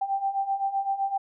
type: beating tone pair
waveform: sine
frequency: 780 / 787.8 Hz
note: G5 / G5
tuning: -9 / +8 cents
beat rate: 7.8 Hz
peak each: -30 / -26 dBFS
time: 0.01-1.18 s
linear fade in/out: 10 ms
effects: none